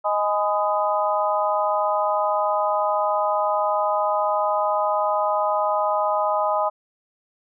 harmonic tone with a mistuned harmonic, 207.7 Hz, G#3, in tune, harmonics 3 / 4 / 5 / 6, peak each -23 / -24 / -25 / -26 dBFS, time 0.04-6.7 s, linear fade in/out 20 ms, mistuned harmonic 5, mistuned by -47 cents, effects none

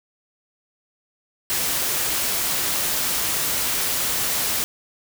white noise, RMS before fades -23 dBFS, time 1.5-4.64 s, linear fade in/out 0 ms, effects none

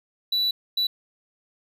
triangle tone bursts at uneven times, 3951 Hz, B7, in tune, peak -19 dBFS, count 2, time 0.32-0.51 / 0.77-0.87 s, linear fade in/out 5 ms, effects none

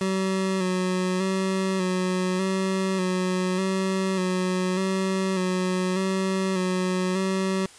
25% pulse tone with vibrato, 187.1 Hz, F#3, 20 cents sharp, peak -19 dBFS, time 0.01-7.66 s, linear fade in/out 2 ms, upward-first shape square, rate 0.84 Hz, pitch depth 30 cents each way, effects white hiss -48 dBFS RMS until 7.78 s + resampled to 22050 Hz

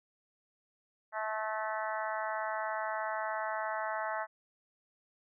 harmonic tone with a mistuned harmonic, 216.9 Hz, A3, 25 cents flat, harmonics 3 / 4 / 5 / 6 / 7 / 8 / 9, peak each -38 / -38 / -41 / -42 / -42 / -44 / -46 dBFS, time 1.12-4.27 s, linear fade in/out 50 ms, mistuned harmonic 8, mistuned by +17 cents, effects none

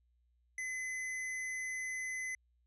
square tone, 2030 Hz, B6, 47 cents sharp, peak -38 dBFS, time 0.58-2.35 s, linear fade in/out 2 ms, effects added 60 Hz sine -70 dBFS peak until 2.66 s + resampled to 24000 Hz

